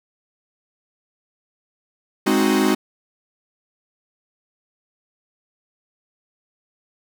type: chord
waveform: 45% pulse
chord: Ab dominant seventh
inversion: none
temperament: equal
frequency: 207.7 / 261.6 / 311.1 / 370 Hz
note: Ab3 / C4 / Eb4 / Gb4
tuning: 0 / 0 / 0 / 0 cents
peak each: -21 dBFS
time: 2.26-2.75 s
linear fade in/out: 10 ms
effects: none